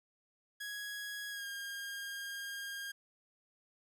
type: tone with pitch glide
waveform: sawtooth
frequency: 1663 to 1615.7 Hz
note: G#6 to G#6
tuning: +2 to -48 cents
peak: -37 dBFS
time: 0.6-2.92 s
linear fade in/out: 10 ms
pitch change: -50 cents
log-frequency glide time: 1.3-1.46 s
effects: none